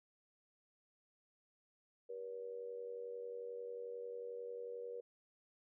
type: tone with amplitude modulation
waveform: sine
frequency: 478.9 Hz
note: A#4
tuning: 47 cents sharp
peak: -40 dBFS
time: 2.09-5.01 s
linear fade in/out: 10 ms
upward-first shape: sine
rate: 91.2 Hz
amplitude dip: 75%
effects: none